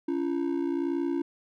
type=ring-modulated tone; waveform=triangle; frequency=311.1 Hz; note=D#4; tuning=in tune; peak=-21 dBFS; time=0.08-1.22 s; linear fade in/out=5 ms; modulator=30.7 Hz; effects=none